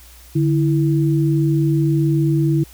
sine tone pair together, 146.83 / 328.5 Hz, D3 / E4, 0 / -6 cents, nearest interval octave + major second, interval 1394 cents, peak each -15 / -18 dBFS, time 0.35-2.64 s, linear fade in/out 10 ms, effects added 60 Hz sine -43 dBFS peak until 2.73 s + white hiss -46 dBFS RMS until 2.73 s

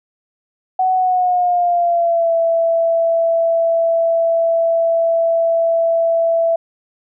sine tone with pitch glide, 746 to 664.6 Hz, F#5 to E5, +14 to +14 cents, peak -12 dBFS, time 0.79-6.56 s, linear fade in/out 5 ms, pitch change -200 cents, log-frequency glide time 0.93-2.33 s, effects none

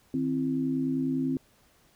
sine tone cluster, 155.1 / 263.3 / 333.3 Hz, D#3 / C4 / E4, -5 / +11 / +19 cents, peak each -35 / -26 / -35 dBFS, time 0.14-1.37 s, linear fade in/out 2 ms, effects pink hiss -63 dBFS RMS until 1.95 s

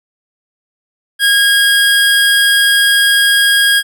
25% pulse tone, 1634 Hz, G#6, 29 cents flat, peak -4 dBFS, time 1.19-3.83 s, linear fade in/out 50 ms, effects none

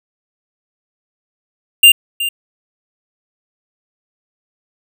square tone with echo, 2794 Hz, F7, in tune, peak -3 dBFS, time 1.83-1.92 s, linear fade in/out 5 ms, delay 370 ms, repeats 1, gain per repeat -14 dB, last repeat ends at 2.29 s, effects none

